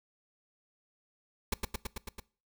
pink noise with echo, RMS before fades -30 dBFS, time 1.52-1.54 s, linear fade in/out 5 ms, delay 110 ms, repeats 6, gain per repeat -2 dB, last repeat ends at 2.2 s, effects noise-tail reverb RT60 0.4 s tail -22 dB re dry

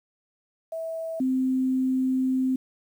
sine tone pair in turn, 652 / 259.8 Hz, E5 / C4, -19 / -12 cents, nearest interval octave + major third, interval 1593 cents, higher first, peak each -29 / -21 dBFS, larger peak second, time 0.72-1.2 / 1.2-2.56 s, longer second, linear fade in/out 5 ms, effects 9-bit

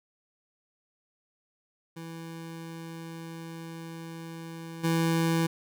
25% pulse tone with level steps, 164.81 Hz, E3, in tune, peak -35 / -20 dBFS, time 1.96-5.47 s, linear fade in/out 10 ms, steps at 4.83 s, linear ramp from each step 20 ms, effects none

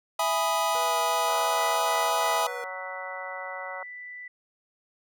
square chord, E major seventh, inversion none, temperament equal, 659.3 / 830.6 / 987.8 / 1244.5 Hz, E5 / G#5 / B5 / D#6, 0 / 0 / 0 / 0 cents, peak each -30 dBFS, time 0.19-2.47 s, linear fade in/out 5 ms
square tone with vibrato, 486.4 Hz, B4, 26 cents flat, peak -37 dBFS, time 0.75-2.64 s, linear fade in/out 0 ms, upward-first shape sine, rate 3 Hz, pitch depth 18 cents each way
harmonic tone, 185.7 Hz, F#3, 7 cents sharp, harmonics 3 / 4 / 5 / 6 / 7 / 8, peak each -40 / -41 / -42 / -43 / -43 / -44 dBFS, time 1.28-3.83 s, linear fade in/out 2 ms
sine tone, 1981 Hz, B6, 5 cents sharp, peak -38 dBFS, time 1.53-4.28 s, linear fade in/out 5 ms
effects none

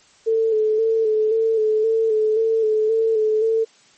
sine tone with vibrato, 440 Hz, A4, in tune, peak -15 dBFS, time 0.26-3.65 s, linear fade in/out 20 ms, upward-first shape square, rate 1.9 Hz, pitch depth 31 cents each way, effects white hiss -53 dBFS RMS until 3.97 s + MP3 32 kbps

